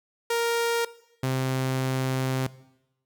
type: tone pair in turn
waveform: sawtooth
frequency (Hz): 466.8 / 130.99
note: A#4 / C3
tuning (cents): +2 / +2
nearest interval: octave + minor seventh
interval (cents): 2200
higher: first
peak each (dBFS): -19 / -20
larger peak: first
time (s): 0.3-0.85 / 1.23-2.47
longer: second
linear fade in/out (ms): 5
effects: noise-tail reverb RT60 0.9 s tail -19 dB re dry